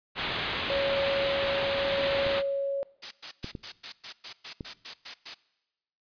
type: low-pass noise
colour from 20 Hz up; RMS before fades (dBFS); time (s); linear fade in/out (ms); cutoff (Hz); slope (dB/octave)
white; -32; 0.15-2.43; 50; 4000; 48
type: tone with tremolo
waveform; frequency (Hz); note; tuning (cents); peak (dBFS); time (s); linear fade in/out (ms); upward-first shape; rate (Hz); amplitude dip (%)
sine; 554.4; C#5; 0; -25; 0.7-2.83; 0; triangle; 0.82; 25
type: clicks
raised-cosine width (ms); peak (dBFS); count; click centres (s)
3; -23; 4; 2.266 / 3.444 / 3.552 / 4.608
type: noise bursts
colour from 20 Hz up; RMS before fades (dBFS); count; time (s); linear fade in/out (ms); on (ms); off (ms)
blue; -31; 12; 3.02-5.346; 10; 93; 110
effects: noise-tail reverb RT60 1.0 s tail -21 dB re dry + resampled to 11025 Hz